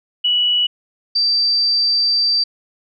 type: tone pair in turn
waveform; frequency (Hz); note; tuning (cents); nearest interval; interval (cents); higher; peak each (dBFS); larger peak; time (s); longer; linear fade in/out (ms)
sine; 2941 / 4669; F#7 / D8; -11 / -11; minor sixth; 800; second; -13; neither; 0.24-0.67 / 1.15-2.44; second; 10
effects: none